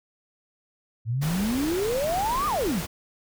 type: exponential two-way sweep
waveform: sine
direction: up then down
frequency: 106.8 to 1244.5 to 132.8 Hz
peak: -23 dBFS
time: 1.05-2.83 s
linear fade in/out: 50 ms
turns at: 2.47 s
type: noise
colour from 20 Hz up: pink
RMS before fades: -33 dBFS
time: 1.21-2.87 s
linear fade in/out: 20 ms
effects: none